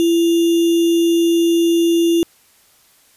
sine tone with sample-and-hold, 336.6 Hz, E4, 36 cents sharp, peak -11 dBFS, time 0-2.23 s, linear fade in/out 0 ms, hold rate 3150 Hz, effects white hiss -53 dBFS RMS until 3.16 s + resampled to 32000 Hz

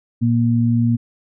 sine tone pair together, 116.54 / 235.5 Hz, A#2 / A#3, 0 / +18 cents, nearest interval octave, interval 1218 cents, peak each -16 dBFS, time 0.21-0.97 s, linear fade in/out 20 ms, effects none

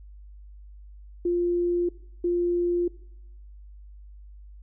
sine tone pair in turn, 349.2 / 349.2 Hz, F4 / F4, 0 / 0 cents, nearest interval unison, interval 0 cents, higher neither, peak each -21 dBFS, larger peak neither, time 1.25-1.89 / 2.24-2.88 s, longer neither, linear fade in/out 5 ms, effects noise-tail reverb RT60 0.8 s tail -21 dB re dry + added 50 Hz sine -43 dBFS peak until 4.62 s

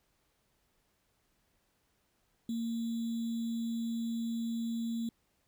sine tone with sample-and-hold, 230 Hz, A#3, 23 cents flat, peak -32 dBFS, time 2.49-5.09 s, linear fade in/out 2 ms, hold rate 3675 Hz, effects pink hiss -75 dBFS RMS until 5.47 s

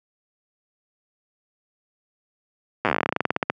slowing click train, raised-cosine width 0.5 ms, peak -5 dBFS, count 23, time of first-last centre 2.85-3.5 s, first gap 8 ms, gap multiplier 1.11, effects high-pass 150 Hz 12 dB/octave

